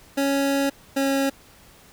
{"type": "tone pair in turn", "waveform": "25% pulse", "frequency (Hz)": [277.2, 273.5], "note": ["C#4", "C#4"], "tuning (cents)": [0, -23], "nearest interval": "unison", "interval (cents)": 23, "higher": "first", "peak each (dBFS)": -16, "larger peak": "neither", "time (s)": [[0.17, 0.7], [0.96, 1.3]], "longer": "first", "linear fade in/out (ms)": 10, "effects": ["pink hiss -51 dBFS RMS until 1.92 s"]}